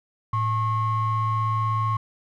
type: ring-modulated tone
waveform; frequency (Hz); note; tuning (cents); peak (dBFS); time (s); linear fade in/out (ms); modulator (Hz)
triangle; 488.5; B4; -19; -15; 0.33-1.97; 5; 599
effects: tanh soft clip ceiling -14 dBFS